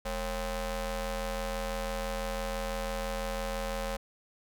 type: ring-modulated tone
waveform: sawtooth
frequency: 251 Hz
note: B3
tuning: 28 cents sharp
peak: -25 dBFS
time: 0.05-3.97 s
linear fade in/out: 10 ms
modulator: 294 Hz
effects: none